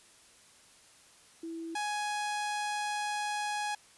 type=tone pair in turn; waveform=sine / sawtooth; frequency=329.6 / 834.1 Hz; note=E4 / G#5; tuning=0 / +7 cents; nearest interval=octave + major third; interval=1607 cents; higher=second; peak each=-37 / -28 dBFS; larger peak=second; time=1.43-1.75 / 1.75-3.75 s; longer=second; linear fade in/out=5 ms; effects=white hiss -59 dBFS RMS until 3.97 s + resampled to 24000 Hz